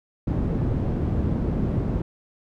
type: low-pass noise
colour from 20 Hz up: white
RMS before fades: -24 dBFS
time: 0.27-2.02 s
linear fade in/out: 5 ms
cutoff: 200 Hz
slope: 12 dB/octave
effects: none